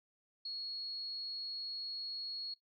sine tone, 4327 Hz, C#8, 43 cents flat, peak -39 dBFS, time 0.45-2.54 s, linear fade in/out 5 ms, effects noise-tail reverb RT60 0.1 s tail -17 dB re dry

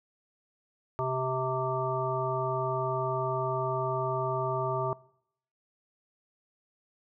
harmonic tone, 130 Hz, C3, 11 cents flat, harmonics 1 / 3 / 5 / 7 / 9, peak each -34 / -34 / -34 / -34 / -34 dBFS, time 0.99-4.93 s, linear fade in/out 0 ms, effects noise-tail reverb RT60 0.7 s tail -22 dB re dry

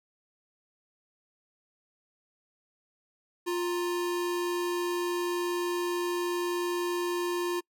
square tone pair together, 351.3 / 933 Hz, F4 / A#5, +10 / +1 cents, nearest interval octave + perfect fourth, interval 1691 cents, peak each -29 / -40 dBFS, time 3.46-7.61 s, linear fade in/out 20 ms, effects noise-tail reverb RT60 0.1 s tail -26 dB re dry

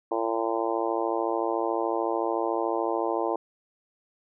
harmonic tone, 113.7 Hz, A#2, 43 cents flat, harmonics 3 / 4 / 5 / 6 / 7 / 8 / 9, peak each -30 / -31 / -32 / -33 / -33 / -34 / -35 dBFS, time 0.11-3.36 s, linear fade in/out 5 ms, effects none

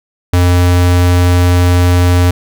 square tone, 88.8 Hz, F2, 29 cents sharp, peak -7 dBFS, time 0.33-2.31 s, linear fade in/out 5 ms, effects none

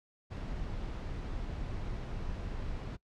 brown noise, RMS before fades -38 dBFS, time 0.3-2.97 s, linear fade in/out 20 ms, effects noise-tail reverb RT60 0.1 s tail -21 dB re dry + low-pass 5000 Hz 12 dB/octave

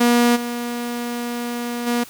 sawtooth tone with level steps, 239.6 Hz, A#3, 48 cents sharp, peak -9 / -20 / -14 dBFS, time 0-2.04 s, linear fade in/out 10 ms, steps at 0.35 / 1.86 s, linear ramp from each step 20 ms, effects white hiss -42 dBFS RMS until 2.09 s

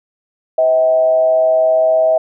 sine tone with frequency modulation, 642 Hz, E5, 46 cents flat, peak -9 dBFS, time 0.58-2.18 s, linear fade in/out 5 ms, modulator 133 Hz, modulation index 0.39, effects none

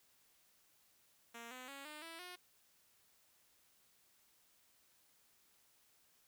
5% pulse tone with pitch steps, 233.1 / 254.2 / 277.2 / 302.3 / 329.7 / 359.5 Hz, A#3 / C4 / C#4 / D#4 / E4 / F#4, 0 / -50 / 0 / -50 / 0 / -50 cents, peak -38 dBFS, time 1.34-2.36 s, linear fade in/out 10 ms, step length 170 ms, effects white hiss -72 dBFS RMS until 6.27 s

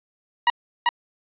sawtooth tone with echo, 957 Hz, A#5, 45 cents sharp, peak -10 dBFS, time 0.47-0.5 s, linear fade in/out 2 ms, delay 390 ms, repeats 1, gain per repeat -2 dB, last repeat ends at 0.89 s, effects resampled to 8000 Hz + 8-bit

